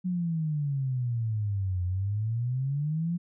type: exponential two-way sweep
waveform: sine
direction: down then up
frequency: 185 to 88.7 to 176.7 Hz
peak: -26 dBFS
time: 0.04-3.18 s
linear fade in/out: 20 ms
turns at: 1.84 s
effects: none